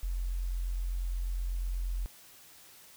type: tone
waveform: sine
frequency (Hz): 44.15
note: F1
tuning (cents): +20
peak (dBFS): -30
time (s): 0.03-2.06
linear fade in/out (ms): 0
effects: white hiss -55 dBFS RMS until 2.96 s